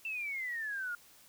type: exponential sweep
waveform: sine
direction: down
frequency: 2700 to 1400 Hz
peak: -35 dBFS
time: 0.05-0.95 s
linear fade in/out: 2 ms
effects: white hiss -60 dBFS RMS until 1.28 s